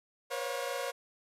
sawtooth tone cluster, 483.6 / 542 / 566 / 710 Hz, B4 / C#5 / C#5 / F5, -36 / -39 / +36 / +28 cents, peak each -35 / -33 / -39 / -38 dBFS, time 0.3-0.92 s, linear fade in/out 20 ms, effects resampled to 32000 Hz + 11-bit

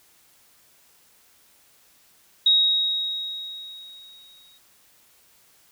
sine tone with exponential decay, 3785 Hz, A#7, 26 cents sharp, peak -13 dBFS, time 2.46-4.58 s, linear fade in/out 5 ms, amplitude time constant 460 ms, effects white hiss -58 dBFS RMS until 5.71 s

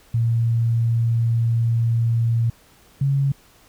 sine tone pair in turn, 115.8 / 138.27 Hz, A#2 / C#3, -11 / -4 cents, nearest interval minor third, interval 307 cents, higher second, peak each -16 dBFS, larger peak neither, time 0.14-2.5 / 3.01-3.32 s, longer first, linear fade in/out 5 ms, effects pink hiss -53 dBFS RMS until 3.68 s

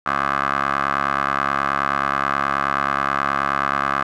15% pulse tone with band-pass filter, 69.4 Hz, C#2, 3 cents sharp, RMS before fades -21 dBFS, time 0.06-4.03 s, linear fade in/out 5 ms, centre 1300 Hz, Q 4.4, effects none

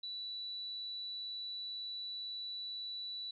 sine tone, 3951 Hz, B7, in tune, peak -40 dBFS, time 0.03-3.31 s, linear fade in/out 5 ms, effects none

